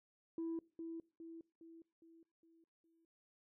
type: tone with echo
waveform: sine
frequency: 329.6 Hz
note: E4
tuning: in tune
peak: -37 dBFS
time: 0.38-0.59 s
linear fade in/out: 2 ms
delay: 410 ms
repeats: 6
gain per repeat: -6 dB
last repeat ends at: 3.05 s
effects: noise-tail reverb RT60 0.4 s tail -24 dB re dry + tanh soft clip ceiling -36 dBFS